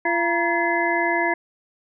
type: harmonic tone with a mistuned harmonic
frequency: 341.4 Hz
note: F4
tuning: 39 cents flat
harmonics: 1 / 2 / 3 / 5 / 6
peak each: -25 / -25 / -25 / -25 / -25 dBFS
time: 0.05-1.34 s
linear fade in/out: 5 ms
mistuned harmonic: 3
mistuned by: -130 cents
effects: none